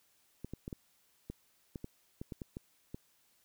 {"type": "clicks", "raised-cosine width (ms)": 3, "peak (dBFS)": -28, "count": 12, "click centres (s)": [0.446, 0.536, 0.679, 0.728, 1.3, 1.758, 1.844, 2.215, 2.322, 2.418, 2.569, 2.945], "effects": ["white hiss -71 dBFS RMS until 3.44 s"]}